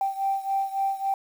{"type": "beating tone pair", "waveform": "sine", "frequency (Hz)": [781, 784.6], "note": ["G5", "G5"], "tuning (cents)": [-7, 1], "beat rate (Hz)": 3.6, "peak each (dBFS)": [-25, -28], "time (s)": [0.01, 1.14], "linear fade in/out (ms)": 2, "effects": ["tanh soft clip ceiling -16 dBFS", "8-bit"]}